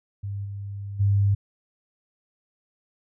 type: tone with level steps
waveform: sine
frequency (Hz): 100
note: G2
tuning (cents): +35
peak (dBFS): -28 / -31 / -17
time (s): 0.23-1.35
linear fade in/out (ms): 10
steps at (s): 0.44 / 0.99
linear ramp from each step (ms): 20
effects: none